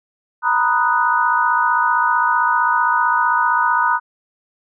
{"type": "chord", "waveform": "sine", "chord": "B major seventh", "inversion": "third", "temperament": "equal", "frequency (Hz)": [932.3, 987.8, 1244.5, 1480], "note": ["A#5", "B5", "D#6", "F#6"], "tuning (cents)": [0, 0, 0, 0], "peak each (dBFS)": -19, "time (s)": [0.42, 4], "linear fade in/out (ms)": 50, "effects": []}